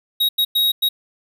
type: tone bursts at uneven times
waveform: square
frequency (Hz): 3795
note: A#7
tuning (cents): +30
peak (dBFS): -15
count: 4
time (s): 0.2-0.29 / 0.38-0.45 / 0.55-0.72 / 0.82-0.89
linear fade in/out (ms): 10
effects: none